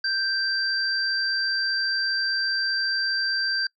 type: tone pair together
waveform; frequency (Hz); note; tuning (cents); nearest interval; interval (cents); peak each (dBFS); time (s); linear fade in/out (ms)
sine; 1568 / 4705; G6 / D8; 0 / +2; octave + perfect fifth; 1902; -25; 0.04-3.67; 5
effects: noise-tail reverb RT60 0.1 s tail -24 dB re dry